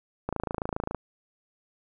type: click train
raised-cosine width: 1 ms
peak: -15 dBFS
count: 19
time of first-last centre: 0.29-0.947 s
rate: 27.4 Hz
effects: none